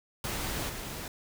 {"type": "noise with level steps", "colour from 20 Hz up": "pink", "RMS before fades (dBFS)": [-34, -39], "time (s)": [0.24, 1.08], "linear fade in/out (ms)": 2, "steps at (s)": 0.68, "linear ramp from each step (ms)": 20, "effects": []}